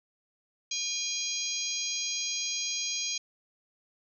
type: harmonic tone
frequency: 812 Hz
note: G#5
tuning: 39 cents flat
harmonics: 3 / 4 / 5 / 6 / 7 / 8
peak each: -39 / -38 / -38 / -37 / -40 / -34 dBFS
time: 0.71-3.18 s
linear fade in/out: 5 ms
effects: none